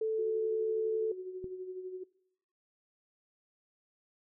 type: tone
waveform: sine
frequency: 440 Hz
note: A4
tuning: in tune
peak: -29 dBFS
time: 0.01-1.12 s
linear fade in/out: 5 ms
type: tone with tremolo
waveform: sine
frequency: 370 Hz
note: F#4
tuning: in tune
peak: -36 dBFS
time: 0.18-2.04 s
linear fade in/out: 10 ms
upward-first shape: sine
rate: 12 Hz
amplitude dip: 50%
type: click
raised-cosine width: 3 ms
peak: -33 dBFS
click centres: 1.443 s
effects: noise-tail reverb RT60 0.8 s tail -22 dB re dry